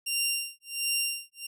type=tone with tremolo; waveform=15% pulse; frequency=2777 Hz; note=F7; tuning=10 cents flat; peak=-18 dBFS; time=0.06-1.47 s; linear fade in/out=10 ms; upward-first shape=sine; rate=1.4 Hz; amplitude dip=100%; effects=none